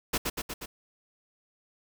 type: noise with echo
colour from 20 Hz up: pink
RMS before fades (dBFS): -27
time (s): 0.13-0.18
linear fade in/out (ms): 10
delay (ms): 120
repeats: 4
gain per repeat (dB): -3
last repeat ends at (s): 0.66
effects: none